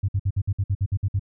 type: tone bursts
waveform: sine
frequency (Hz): 98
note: G2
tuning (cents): 0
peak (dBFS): -18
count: 11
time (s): 0.03-1.195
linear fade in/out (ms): 10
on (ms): 55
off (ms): 56
effects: tanh soft clip ceiling -14 dBFS